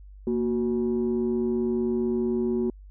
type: tone pair together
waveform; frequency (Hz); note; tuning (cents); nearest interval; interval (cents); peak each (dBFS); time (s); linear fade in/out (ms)
sine; 233.1 / 368.7; A#3 / F#4; 0 / -6; minor sixth; 794; -24; 0.27-2.7; 2
effects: tanh soft clip ceiling -18 dBFS + added 49 Hz sine -43 dBFS peak until 2.9 s